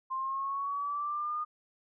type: linear sweep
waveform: sine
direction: up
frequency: 1046.5 to 1226 Hz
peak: -31 dBFS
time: 0.1-1.45 s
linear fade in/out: 20 ms
effects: none